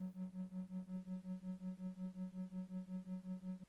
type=tone with tremolo; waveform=triangle; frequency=185 Hz; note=F#3; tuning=in tune; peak=-38 dBFS; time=0-3.64 s; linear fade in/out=5 ms; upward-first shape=triangle; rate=5.5 Hz; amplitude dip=100%; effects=pink hiss -75 dBFS RMS until 3.68 s + Opus 24 kbps